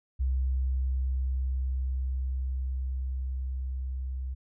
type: tone with level ramp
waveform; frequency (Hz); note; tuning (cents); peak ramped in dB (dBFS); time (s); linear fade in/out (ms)
sine; 64.9; C2; -13; -24 to -31; 0.19-4.35; 20
effects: none